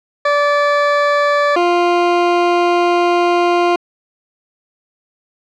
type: tone pair in turn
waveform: 20% pulse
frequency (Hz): 580 / 349.6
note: D5 / F4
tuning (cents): -22 / +2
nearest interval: major sixth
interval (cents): 876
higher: first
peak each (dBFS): -6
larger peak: neither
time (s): 0.25-1.56 / 1.56-3.76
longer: second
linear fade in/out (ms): 5
effects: low-pass 3000 Hz 12 dB/octave